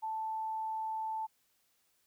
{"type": "tone", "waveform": "sine", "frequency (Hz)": 880, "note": "A5", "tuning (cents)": 0, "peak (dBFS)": -34, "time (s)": [0.02, 1.27], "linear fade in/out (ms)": 20, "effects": ["white hiss -74 dBFS RMS until 2.06 s"]}